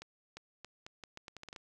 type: accelerating click train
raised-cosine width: 0.2 ms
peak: -29 dBFS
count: 12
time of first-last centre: 0.02-1.562 s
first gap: 350 ms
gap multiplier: 0.79
effects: none